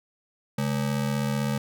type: ring-modulated tone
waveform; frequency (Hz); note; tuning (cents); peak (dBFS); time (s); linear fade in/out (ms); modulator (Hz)
square; 174.61; F3; 0; -22; 0.58-1.58; 5; 37.9
effects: none

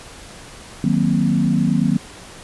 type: chord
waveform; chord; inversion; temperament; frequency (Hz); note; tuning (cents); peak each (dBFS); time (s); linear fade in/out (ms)
sine; C half-diminished seventh; first; equal; 155.56 / 185 / 233.1 / 261.6; Eb3 / Gb3 / Bb3 / C4; 0 / 0 / 0 / 0; -20 / -19 / -19 / -22; 0.84-1.97; 2
effects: pink hiss -39 dBFS RMS until 2.43 s + resampled to 24000 Hz

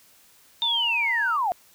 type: tone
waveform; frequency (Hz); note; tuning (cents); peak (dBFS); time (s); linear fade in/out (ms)
triangle; 932.3; A#5; 0; -29; 0.62-1.37; 5
type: linear sweep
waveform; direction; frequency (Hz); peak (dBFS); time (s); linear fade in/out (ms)
sine; down; 3651 to 677; -21; 0.62-1.52; 0
effects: white hiss -56 dBFS RMS until 1.74 s

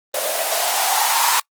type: noise with band-pass filter sweep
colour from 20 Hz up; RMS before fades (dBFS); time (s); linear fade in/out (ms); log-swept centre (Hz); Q
violet; -19; 0.14-1.4; 5; 560 to 1000; 7.4
effects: noise-tail reverb RT60 0.1 s tail -26 dB re dry + Opus 24 kbps

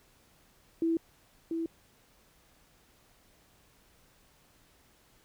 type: tone with echo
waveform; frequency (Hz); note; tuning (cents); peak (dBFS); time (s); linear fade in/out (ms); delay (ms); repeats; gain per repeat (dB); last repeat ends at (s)
sine; 329.6; E4; 0; -25; 0.82-0.97; 2; 690; 1; -5; 1.66
effects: pink hiss -64 dBFS RMS until 5.24 s

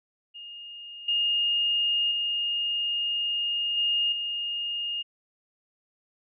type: tone with level steps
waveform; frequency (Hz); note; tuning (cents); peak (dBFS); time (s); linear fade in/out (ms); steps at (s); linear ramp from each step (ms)
sine; 2839; F7; +28; -39 / -22 / -25 / -22 / -28; 0.34-5.03; 20; 1.08 / 2.11 / 3.77 / 4.12; 5
effects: none

